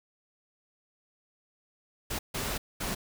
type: noise bursts at uneven times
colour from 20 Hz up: pink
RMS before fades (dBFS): -33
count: 3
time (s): 2.1-2.19 / 2.34-2.58 / 2.8-2.95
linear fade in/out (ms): 10
effects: none